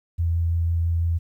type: tone with vibrato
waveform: sine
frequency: 84 Hz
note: E2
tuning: 33 cents sharp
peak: -19 dBFS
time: 0.18-1.19 s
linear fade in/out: 20 ms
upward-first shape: sine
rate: 6 Hz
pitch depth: 10 cents each way
effects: 10-bit